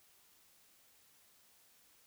silence, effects white hiss -67 dBFS RMS until 2.06 s

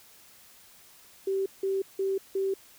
sine tone bursts, 387.4 Hz, G4, 20 cents flat, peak -25 dBFS, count 4, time 1.27-2.54 s, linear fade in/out 5 ms, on 190 ms, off 170 ms, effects white hiss -55 dBFS RMS until 2.78 s

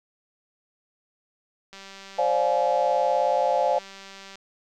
click train, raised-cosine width 0.2 ms, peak -26 dBFS, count 513, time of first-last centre 1.73-4.356 s, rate 195 Hz
sine chord, D half-diminished seventh, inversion third, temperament just, 528.6 / 587.3 / 704.8 / 845.8 Hz, C5 / D5 / F5 / Ab5, +18 / 0 / +16 / +31 cents, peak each -25 dBFS, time 2.18-3.79 s, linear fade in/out 10 ms
effects none

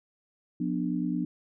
sine chord, B diminished, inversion second, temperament just, 177.8 / 246.9 / 296.3 Hz, F3 / B3 / D4, +31 / 0 / +15 cents, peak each -31 dBFS, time 0.6-1.25 s, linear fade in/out 5 ms, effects none

